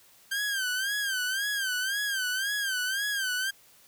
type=tone with vibrato; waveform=sawtooth; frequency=1575 Hz; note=G6; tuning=8 cents sharp; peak=-24 dBFS; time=0.31-3.51 s; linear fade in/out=10 ms; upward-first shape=sine; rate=1.9 Hz; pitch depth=110 cents each way; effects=white hiss -58 dBFS RMS until 3.87 s